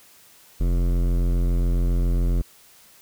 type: tone with hard clipping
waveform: sine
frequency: 43.65 Hz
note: F1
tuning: in tune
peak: -20 dBFS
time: 0.6-2.42 s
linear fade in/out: 10 ms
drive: 16 dB
effects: white hiss -52 dBFS RMS until 3.01 s